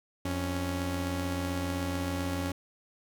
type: tone pair together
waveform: sawtooth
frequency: 87.12 / 277.2 Hz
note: F2 / C#4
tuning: -4 / 0 cents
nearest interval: octave + minor sixth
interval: 2004 cents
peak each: -29 / -29 dBFS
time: 0.25-2.52 s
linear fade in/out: 5 ms
effects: none

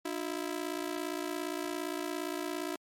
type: ring-modulated tone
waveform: sawtooth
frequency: 329.6 Hz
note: E4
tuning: in tune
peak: -27 dBFS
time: 0.05-2.76 s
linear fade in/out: 5 ms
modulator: 28.7 Hz
effects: MP3 64 kbps

